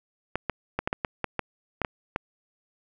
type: clicks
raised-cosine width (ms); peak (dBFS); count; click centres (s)
0.5; -11; 11; 0.356 / 0.497 / 0.79 / 0.875 / 0.929 / 1.048 / 1.243 / 1.393 / 1.817 / 1.848 / 2.161
effects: none